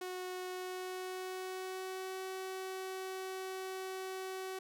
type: tone with pitch glide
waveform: sawtooth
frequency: 366.9 to 377.4 Hz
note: F#4 to F#4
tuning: -15 to +34 cents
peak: -36 dBFS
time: 0.01-4.59 s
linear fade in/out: 5 ms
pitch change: +49 cents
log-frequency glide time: 0.48-2.21 s
effects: none